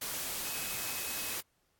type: tone in noise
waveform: sine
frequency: 2551 Hz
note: D#7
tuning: 43 cents sharp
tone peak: -46 dBFS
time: 0.44-1.36 s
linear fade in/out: 10 ms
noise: white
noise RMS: -37 dBFS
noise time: 0.01-1.41 s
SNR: -12 dB
effects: pink hiss -75 dBFS RMS until 1.79 s + AAC 64 kbps